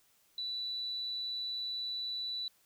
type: tone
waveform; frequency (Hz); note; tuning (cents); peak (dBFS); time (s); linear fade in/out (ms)
sine; 3962; B7; +5; -35; 0.38-2.48; 2
effects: white hiss -69 dBFS RMS until 2.65 s